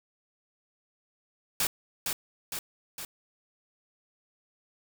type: noise with echo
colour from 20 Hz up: white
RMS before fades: -27 dBFS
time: 1.6-1.67 s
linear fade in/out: 2 ms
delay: 460 ms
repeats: 3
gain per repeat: -4 dB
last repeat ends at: 3.05 s
effects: none